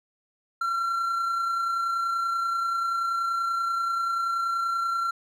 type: tone with amplitude modulation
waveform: triangle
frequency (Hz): 1363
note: F6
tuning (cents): -43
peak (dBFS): -21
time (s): 0.61-5.11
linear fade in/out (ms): 5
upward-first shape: sine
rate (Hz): 30.4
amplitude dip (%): 30
effects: none